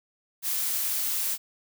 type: noise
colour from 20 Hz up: blue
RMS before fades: -28 dBFS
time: 0.42-1.38 s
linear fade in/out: 50 ms
effects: none